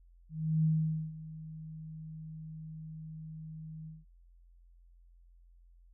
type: tone with ADSR envelope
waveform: sine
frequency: 157.7 Hz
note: D#3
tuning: 24 cents sharp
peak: -24 dBFS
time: 0.29-4.05 s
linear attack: 350 ms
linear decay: 480 ms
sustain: -18 dB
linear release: 180 ms
effects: added 43 Hz sine -57 dBFS peak until 5.93 s